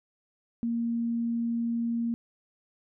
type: tone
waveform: sine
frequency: 233.1 Hz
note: A#3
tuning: in tune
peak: -26 dBFS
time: 0.63-2.14 s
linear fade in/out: 0 ms
effects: none